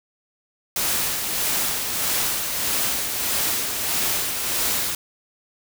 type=noise with tremolo; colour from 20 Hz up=white; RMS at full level=-22 dBFS; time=0.76-4.95 s; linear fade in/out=2 ms; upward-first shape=sine; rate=1.6 Hz; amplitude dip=40%; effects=none